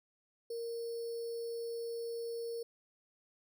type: tone with sample-and-hold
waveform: sine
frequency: 465.4 Hz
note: A#4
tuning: 3 cents flat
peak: -37 dBFS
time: 0.5-2.63 s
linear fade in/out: 5 ms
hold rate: 4900 Hz
effects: none